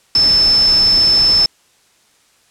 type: tone in noise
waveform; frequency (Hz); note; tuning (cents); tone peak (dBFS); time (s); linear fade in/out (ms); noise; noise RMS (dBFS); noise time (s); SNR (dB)
sine; 5270; E8; -1; -8; 0.15-1.46; 2; pink; -25; 0.15-1.46; +14
effects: white hiss -54 dBFS RMS until 2.5 s + low-pass 9000 Hz 12 dB/octave